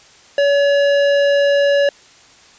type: tone with hard clipping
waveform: sine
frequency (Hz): 567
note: C#5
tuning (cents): +39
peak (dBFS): -13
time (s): 0.38-1.89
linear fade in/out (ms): 2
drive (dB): 13
effects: white hiss -46 dBFS RMS until 2.58 s + resampled to 16000 Hz